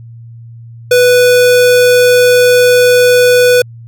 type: tone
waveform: square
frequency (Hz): 493.9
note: B4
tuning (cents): 0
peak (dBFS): -5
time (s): 0.91-3.62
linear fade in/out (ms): 5
effects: added 116 Hz sine -29 dBFS peak until 3.87 s